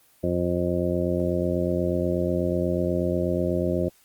harmonic tone, 88.2 Hz, F2, 18 cents sharp, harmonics 1 / 2 / 3 / 4 / 5 / 6 / 7, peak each -30 / -28 / -31 / -27 / -38 / -29 / -30 dBFS, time 0.23-3.89 s, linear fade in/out 10 ms, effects white hiss -59 dBFS RMS until 4.04 s + Opus 24 kbps

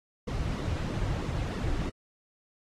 brown noise with flanger, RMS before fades -31 dBFS, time 0.27-1.9 s, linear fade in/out 10 ms, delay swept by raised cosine 1.2 to 4.9 ms, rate 3.1 Hz, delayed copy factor -0.75, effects low-pass 7000 Hz 12 dB/octave + AAC 48 kbps

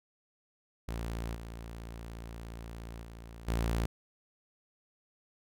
sawtooth tone with level steps, 57 Hz, A#1, 38 cents flat, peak -31 / -38 / -42 / -25 dBFS, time 0.88-3.86 s, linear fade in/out 5 ms, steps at 1.34 / 3.02 / 3.47 s, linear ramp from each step 20 ms, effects none

